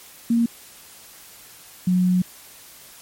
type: tone pair in turn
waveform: sine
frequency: 233.1 / 181.95 Hz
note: A#3 / F#3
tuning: 0 / -29 cents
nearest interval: major third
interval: 429 cents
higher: first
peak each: -15 dBFS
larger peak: neither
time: 0.3-0.46 / 1.87-2.22 s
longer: second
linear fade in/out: 5 ms
effects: white hiss -45 dBFS RMS until 3.01 s + MP3 64 kbps